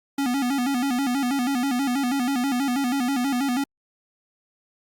square tone with vibrato, 261.2 Hz, C4, 3 cents flat, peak -22 dBFS, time 0.18-3.64 s, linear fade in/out 5 ms, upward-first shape square, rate 6.2 Hz, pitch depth 110 cents each way, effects Opus 48 kbps

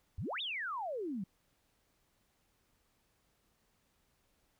sine exponential two-way sweep, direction up then down, 70 to 3813 to 177 Hz, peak -36 dBFS, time 0.18-1.24 s, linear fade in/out 5 ms, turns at 0.41 s, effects pink hiss -75 dBFS RMS until 4.59 s

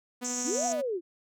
sawtooth tone with tremolo, 246.9 Hz, B3, in tune, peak -30 dBFS, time 0.21-0.82 s, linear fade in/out 20 ms, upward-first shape sine, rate 12 Hz, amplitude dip 25%
pink band-pass noise, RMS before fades -34 dBFS, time 0.24-0.73 s, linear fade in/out 10 ms, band 5700 to 7600 Hz, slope 96 dB/octave
sine linear two-way sweep, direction up then down, 210.9 to 738 to 321.1 Hz, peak -28 dBFS, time 0.44-1.01 s, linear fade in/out 50 ms, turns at 0.66 s
effects none

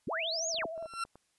sine linear two-way sweep, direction up then down, 97 to 6900 to 97 Hz, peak -32 dBFS, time 0.07-0.66 s, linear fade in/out 5 ms, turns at 0.48 s
sine tone with vibrato, 654 Hz, E5, 14 cents flat, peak -37 dBFS, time 0.1-0.87 s, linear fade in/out 10 ms, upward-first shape triangle, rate 13 Hz, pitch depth 63 cents each way
clicks, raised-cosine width 1 ms, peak -38 dBFS, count 9, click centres 0.545 / 0.586 / 0.622 / 0.778 / 0.826 / 0.858 / 0.937 / 1.051 / 1.156 s
40% pulse tone with exponential growth, 1358 Hz, F6, 49 cents flat, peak -29 dBFS, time 0.75-1.04 s, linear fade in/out 5 ms, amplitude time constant 63 ms
effects white hiss -74 dBFS RMS until 1.38 s + resampled to 24000 Hz

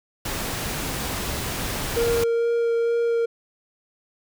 pink noise, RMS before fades -28 dBFS, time 0.25-2.24 s, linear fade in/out 5 ms
triangle tone with vibrato, 466.2 Hz, A#4, in tune, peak -17 dBFS, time 1.96-3.26 s, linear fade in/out 10 ms, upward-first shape sine, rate 2.2 Hz, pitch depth 9 cents each way
effects none

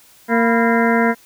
harmonic tone with a mistuned harmonic, 230.7 Hz, A#3, 18 cents flat, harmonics 1 / 2 / 3 / 4 / 6 / 7 / 8 / 9, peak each -16 / -19 / -21 / -22 / -24 / -24 / -25 / -26 dBFS, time 0.28-1.15 s, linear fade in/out 50 ms, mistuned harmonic 4, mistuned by +110 cents, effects white hiss -49 dBFS RMS until 1.25 s

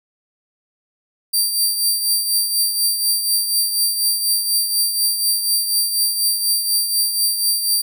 15% pulse tone with tremolo, 4699 Hz, D8, in tune, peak -7 dBFS, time 1.33-7.82 s, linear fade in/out 10 ms, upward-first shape triangle, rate 4.1 Hz, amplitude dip 60%, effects none

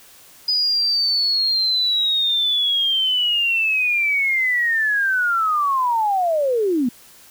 sine linear sweep, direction down, 4978 to 227.9 Hz, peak -16 dBFS, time 0.48-6.89 s, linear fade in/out 5 ms, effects white hiss -47 dBFS RMS until 7.3 s

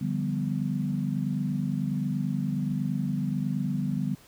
sine chord, G dominant seventh, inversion second, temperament equal, 146.83 / 174.61 / 196 / 246.9 Hz, D3 / F3 / G3 / B3, 0 / 0 / 0 / 0 cents, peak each -30 / -35 / -30 / -32 dBFS, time 0.01-4.15 s, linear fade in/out 5 ms, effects pink hiss -55 dBFS RMS until 4.27 s

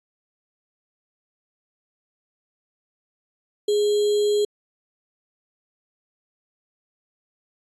sine tone with sample-and-hold, 415.3 Hz, G#4, in tune, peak -17 dBFS, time 3.68-4.45 s, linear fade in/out 5 ms, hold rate 3675 Hz, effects resampled to 24000 Hz

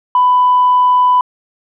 sine tone, 996 Hz, B5, 14 cents sharp, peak -6 dBFS, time 0.15-1.21 s, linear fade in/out 2 ms, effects tanh soft clip ceiling -3 dBFS

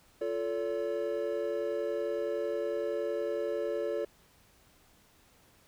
triangle chord, F augmented, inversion none, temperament equal with one note detuned, 349.2 / 440 / 569 Hz, F4 / A4 / C#5, 0 / 0 / +45 cents, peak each -35 / -32 / -32 dBFS, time 0.21-4.05 s, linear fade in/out 5 ms, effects pink hiss -63 dBFS RMS until 5.67 s

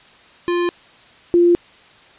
square / sine tone pair in turn, 349.2 / 347.2 Hz, F4 / F4, 0 / -10 cents, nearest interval unison, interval 10 cents, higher first, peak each -17 / -9 dBFS, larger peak second, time 0.48-0.69 / 1.34-1.55 s, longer neither, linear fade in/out 0 ms, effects white hiss -47 dBFS RMS until 2.18 s + resampled to 8000 Hz

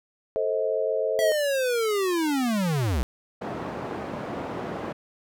sine chord, A diminished, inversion none, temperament just, 440 / 528 / 633.6 Hz, A4 / C5 / Eb5, 0 / +16 / +31 cents, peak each -27 dBFS, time 0.36-1.32 s, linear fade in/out 0 ms
square linear sweep, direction down, 659 to 55.7 Hz, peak -23 dBFS, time 1.19-3.03 s, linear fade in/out 0 ms
white band-pass noise, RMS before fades -33 dBFS, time 3.41-4.93 s, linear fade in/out 10 ms, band 110 to 710 Hz, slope 12 dB/octave
effects none

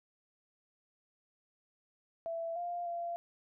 sine tone with pitch steps, 665 / 699 / 687 Hz, E5 / F5 / F5, +15 / +1 / -29 cents, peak -35 dBFS, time 2.26-3.16 s, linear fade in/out 0 ms, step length 300 ms, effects none

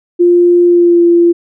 sine tone with pitch glide, 350 to 343.2 Hz, F4 to F4, +4 to -30 cents, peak -4 dBFS, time 0.19-1.33 s, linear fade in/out 20 ms, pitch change -34 cents, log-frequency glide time 0.66-1.03 s, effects none

